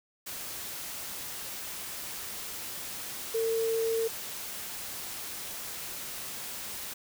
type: tone in noise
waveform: sine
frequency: 452.2 Hz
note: A4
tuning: 47 cents sharp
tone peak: -26 dBFS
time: 3.34-4.08 s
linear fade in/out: 10 ms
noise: white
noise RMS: -39 dBFS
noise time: 0.26-6.94 s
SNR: +10 dB
effects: none